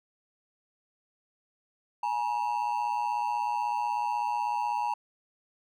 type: ring-modulated tone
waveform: triangle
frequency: 897 Hz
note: A5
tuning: 33 cents sharp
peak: -22 dBFS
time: 2.03-4.94 s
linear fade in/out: 5 ms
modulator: 58.1 Hz
effects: none